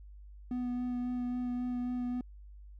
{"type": "tone with vibrato", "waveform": "triangle", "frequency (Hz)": 246.9, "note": "B3", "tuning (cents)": 0, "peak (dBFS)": -30, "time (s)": [0.51, 2.21], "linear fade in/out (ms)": 2, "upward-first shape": "sine", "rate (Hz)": 3.7, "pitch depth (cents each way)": 12, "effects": ["added 50 Hz sine -48 dBFS peak until 2.79 s"]}